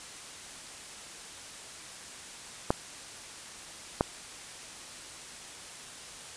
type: clicks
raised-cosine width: 1 ms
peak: -9 dBFS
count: 2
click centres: 2.705 / 4.009 s
effects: white hiss -45 dBFS RMS until 6.36 s + resampled to 22050 Hz